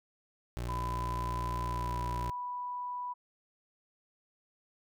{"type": "tone", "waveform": "25% pulse", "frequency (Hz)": 59.8, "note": "A#1", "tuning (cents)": 45, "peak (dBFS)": -31, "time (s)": [0.57, 2.3], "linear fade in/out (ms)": 0}
{"type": "tone with pitch glide", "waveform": "sine", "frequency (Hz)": [1005, 985.5], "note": ["B5", "B5"], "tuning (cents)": [30, -4], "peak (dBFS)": -35, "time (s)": [0.68, 3.14], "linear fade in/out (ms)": 20, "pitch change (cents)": -34, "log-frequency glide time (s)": [1.64, 1.98]}
{"effects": []}